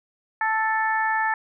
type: harmonic tone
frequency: 440 Hz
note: A4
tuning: in tune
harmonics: 2 / 3 / 4 / 5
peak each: -23 / -30 / -24 / -36 dBFS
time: 0.41-1.34 s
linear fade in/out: 2 ms
effects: none